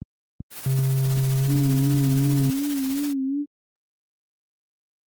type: click train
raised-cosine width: 5 ms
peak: -19 dBFS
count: 6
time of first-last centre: 0.02-1.943 s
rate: 2.6 Hz
type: noise with tremolo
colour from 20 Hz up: white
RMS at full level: -34 dBFS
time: 0.5-3.14 s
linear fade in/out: 50 ms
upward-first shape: sine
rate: 15 Hz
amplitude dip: 50%
type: tone with pitch glide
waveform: triangle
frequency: 133.4 to 137.63 Hz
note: C3 to C#3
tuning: +34 to -12 cents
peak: -16 dBFS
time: 0.66-2.5 s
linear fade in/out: 2 ms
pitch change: +54 cents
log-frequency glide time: 1.37-1.48 s
type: tone with vibrato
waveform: sine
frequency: 277.2 Hz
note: C#4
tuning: in tune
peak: -22 dBFS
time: 1.47-3.46 s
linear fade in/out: 50 ms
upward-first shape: sine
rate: 2.7 Hz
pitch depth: 81 cents each way
effects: high-pass 80 Hz 12 dB/octave + Opus 24 kbps